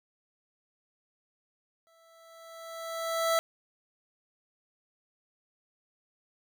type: tone with exponential growth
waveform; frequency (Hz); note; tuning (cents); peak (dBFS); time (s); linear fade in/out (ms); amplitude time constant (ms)
25% pulse; 659.3; E5; 0; -19; 1.87-3.39; 0; 330
effects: none